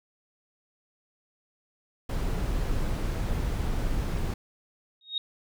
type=noise; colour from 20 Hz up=brown; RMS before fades=-28 dBFS; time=2.09-4.34 s; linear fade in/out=5 ms
type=tone with exponential growth; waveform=sine; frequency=3739 Hz; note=A#7; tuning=4 cents sharp; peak=-23 dBFS; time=5.01-5.18 s; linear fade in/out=2 ms; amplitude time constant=36 ms
effects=none